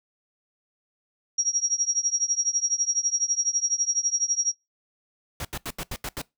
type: tone with tremolo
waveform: sine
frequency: 5660 Hz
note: F8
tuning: 22 cents sharp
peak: -18 dBFS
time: 1.38-4.52 s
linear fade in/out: 5 ms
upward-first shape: triangle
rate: 12 Hz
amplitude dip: 95%
type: noise bursts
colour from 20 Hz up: pink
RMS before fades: -32 dBFS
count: 7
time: 5.4-6.217 s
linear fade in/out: 2 ms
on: 49 ms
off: 79 ms
effects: noise-tail reverb RT60 0.2 s tail -23 dB re dry